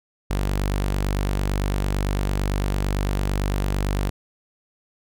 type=tone; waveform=sawtooth; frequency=48.91 Hz; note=G1; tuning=3 cents flat; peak=-17 dBFS; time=0.3-4.1 s; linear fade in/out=10 ms; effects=none